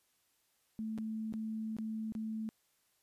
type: tone with dropouts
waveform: sine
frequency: 219.6 Hz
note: A3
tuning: 3 cents flat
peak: -36 dBFS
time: 0.79-2.49 s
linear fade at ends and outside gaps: 0 ms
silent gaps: 0.978-0.985 / 1.325-1.338 / 1.767-1.786 / 2.122-2.151 s
effects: white hiss -75 dBFS RMS until 3.02 s + resampled to 32000 Hz

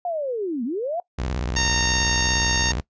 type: linear two-way sweep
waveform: sine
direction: down then up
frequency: 723 to 220 to 723 Hz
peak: -23 dBFS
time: 0.05-1 s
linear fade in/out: 2 ms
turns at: 0.64 s
type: tone with vibrato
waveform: sawtooth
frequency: 61.74 Hz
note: B1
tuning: in tune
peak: -20 dBFS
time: 1.18-2.81 s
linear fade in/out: 10 ms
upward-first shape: square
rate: 17 Hz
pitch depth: 280 cents each way
type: harmonic tone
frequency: 920 Hz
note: A#5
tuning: 23 cents flat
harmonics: 1 / 2 / 3 / 4 / 5 / 6 / 7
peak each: -30 / -26 / -29 / -29 / -29 / -29 / -26 dBFS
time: 1.56-2.72 s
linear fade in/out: 5 ms
effects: noise-tail reverb RT60 0.1 s tail -20 dB re dry + resampled to 16000 Hz

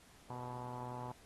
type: tone with low-pass filter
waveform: sawtooth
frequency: 123.47 Hz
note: B2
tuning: in tune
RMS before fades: -45 dBFS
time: 0.3-1.12 s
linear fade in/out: 0 ms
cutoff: 930 Hz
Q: 9.1
effects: pink hiss -63 dBFS RMS until 1.25 s + AAC 32 kbps

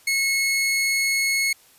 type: tone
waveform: sawtooth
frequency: 2182 Hz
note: C#7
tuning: 28 cents flat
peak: -16 dBFS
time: 0.07-1.53 s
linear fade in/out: 5 ms
effects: white hiss -54 dBFS RMS until 1.78 s + resampled to 32000 Hz

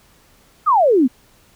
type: exponential sweep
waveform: sine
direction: down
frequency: 1318.5 to 233.1 Hz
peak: -10 dBFS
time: 0.66-1.08 s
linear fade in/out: 20 ms
effects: pink hiss -53 dBFS RMS until 1.55 s

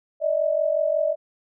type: tone pair together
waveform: sine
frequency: 589.5 / 635 Hz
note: D5 / D#5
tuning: +6 / +35 cents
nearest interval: minor second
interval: 129 cents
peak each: -22 dBFS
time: 0.2-1.16 s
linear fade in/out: 50 ms
effects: none

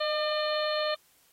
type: harmonic tone with a mistuned harmonic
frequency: 602 Hz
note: D5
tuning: 43 cents sharp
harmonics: 1 / 2 / 3 / 4 / 5 / 6 / 7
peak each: -28 / -34 / -37 / -42 / -39 / -40 / -36 dBFS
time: 0-0.95 s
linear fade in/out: 10 ms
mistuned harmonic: 1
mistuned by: +26 cents
effects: white hiss -64 dBFS RMS until 1.32 s + AAC 48 kbps

